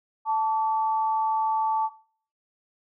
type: tone pair together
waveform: sine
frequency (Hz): 880 / 1146.8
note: A5 / D6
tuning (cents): 0 / -42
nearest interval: perfect fourth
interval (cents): 458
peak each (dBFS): -22 / -30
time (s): 0.25-1.9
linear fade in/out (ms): 50
effects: noise-tail reverb RT60 0.5 s tail -20 dB re dry